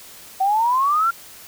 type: exponential sweep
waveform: sine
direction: up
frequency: 752 to 1396.9 Hz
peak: -15 dBFS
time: 0.4-1.11 s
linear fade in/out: 10 ms
effects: white hiss -42 dBFS RMS until 1.47 s